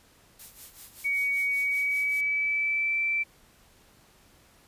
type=noise with tremolo; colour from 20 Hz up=blue; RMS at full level=-43 dBFS; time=0.39-2.21 s; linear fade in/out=5 ms; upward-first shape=sine; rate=5.2 Hz; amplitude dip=75%
type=tone with pitch glide; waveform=sine; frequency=2248 to 2334 Hz; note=C#7 to D7; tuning=+24 to -11 cents; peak=-24 dBFS; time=1.04-3.24 s; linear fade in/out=20 ms; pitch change=+65 cents; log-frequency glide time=1.54-2.99 s
effects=pink hiss -59 dBFS RMS until 4.67 s + resampled to 32000 Hz